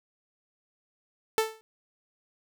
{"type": "tone with exponential decay", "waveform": "sawtooth", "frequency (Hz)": 441.2, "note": "A4", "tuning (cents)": 5, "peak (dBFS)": -15, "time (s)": [1.38, 1.61], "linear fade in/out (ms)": 0, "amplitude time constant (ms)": 49, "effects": []}